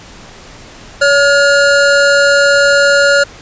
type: tone pair together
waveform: square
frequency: 565 / 1423.7 Hz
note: C#5 / F6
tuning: +33 / +33 cents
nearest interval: octave + major third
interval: 1600 cents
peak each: -10 dBFS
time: 1.01-3.24 s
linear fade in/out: 10 ms
effects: pink hiss -35 dBFS RMS until 3.41 s + resampled to 16000 Hz